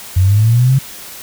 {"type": "linear sweep", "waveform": "sine", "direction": "up", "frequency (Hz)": [88.9, 136.7], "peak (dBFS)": -7, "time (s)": [0.16, 0.79], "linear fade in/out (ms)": 10, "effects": ["white hiss -32 dBFS RMS until 1.22 s"]}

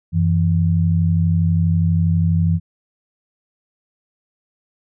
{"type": "tone pair together", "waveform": "sine", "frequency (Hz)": [92.5, 164.82], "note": ["F#2", "E3"], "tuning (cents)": [0, 0], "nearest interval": "minor seventh", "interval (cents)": 1000, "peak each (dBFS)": -16, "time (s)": [0.12, 2.6], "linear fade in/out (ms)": 50, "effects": []}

